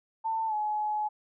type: tone with pitch glide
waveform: sine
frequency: 893 to 847.3 Hz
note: A5 to G#5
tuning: +25 to +34 cents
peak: -27 dBFS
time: 0.24-1.09 s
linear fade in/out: 20 ms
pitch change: -91 cents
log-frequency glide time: 0.47-0.54 s
effects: none